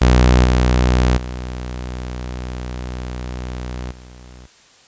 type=tone with level steps; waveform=sawtooth; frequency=62 Hz; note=B1; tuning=7 cents sharp; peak=-5 / -8 / -21 / -34 dBFS; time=0.01-4.47 s; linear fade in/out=10 ms; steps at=0.44 / 1.17 / 3.91 s; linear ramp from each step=10 ms; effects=white hiss -49 dBFS RMS until 4.87 s + resampled to 16000 Hz